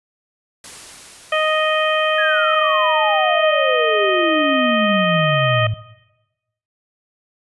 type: noise with exponential decay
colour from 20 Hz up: white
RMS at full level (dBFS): -35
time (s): 0.64-4.37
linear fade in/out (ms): 2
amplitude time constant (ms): 810
type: harmonic tone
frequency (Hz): 622.3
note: D#5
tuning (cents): 0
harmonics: 1 / 2 / 3 / 4 / 5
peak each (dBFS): -18 / -21 / -23 / -24 / -25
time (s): 1.32-5.67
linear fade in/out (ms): 5
type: exponential sweep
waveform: sine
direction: down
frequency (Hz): 1700 to 105.5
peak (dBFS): -18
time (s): 2.18-5.74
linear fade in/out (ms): 5
effects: noise-tail reverb RT60 1.0 s tail -18 dB re dry + resampled to 24000 Hz